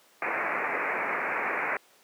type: low-pass noise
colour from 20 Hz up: white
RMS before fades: -29 dBFS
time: 0.22-1.77 s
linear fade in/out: 2 ms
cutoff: 2400 Hz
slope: 96 dB/octave
effects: pink hiss -59 dBFS RMS until 2.03 s + high-pass 400 Hz 12 dB/octave